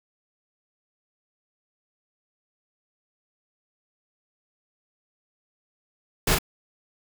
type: noise with echo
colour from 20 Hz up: pink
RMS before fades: -22 dBFS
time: 6.27-6.35 s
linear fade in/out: 5 ms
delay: 37 ms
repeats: 1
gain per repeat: -2 dB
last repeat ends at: 6.387 s
effects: none